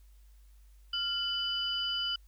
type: tone cluster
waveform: sine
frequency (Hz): 1395 / 2994 / 4858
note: F6 / F#7 / D#8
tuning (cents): -2 / +20 / -42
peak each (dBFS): -39 / -31 / -39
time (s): 0.93-2.16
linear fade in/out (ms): 5
effects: added 50 Hz sine -54 dBFS peak until 2.27 s + white hiss -71 dBFS RMS until 2.27 s